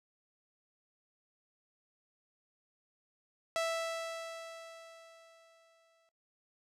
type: tone with exponential decay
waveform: sawtooth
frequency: 659.3 Hz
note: E5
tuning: in tune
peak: -26 dBFS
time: 3.56-6.09 s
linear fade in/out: 0 ms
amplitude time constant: 550 ms
effects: noise-tail reverb RT60 0.3 s tail -26 dB re dry + low-pass 9000 Hz 12 dB/octave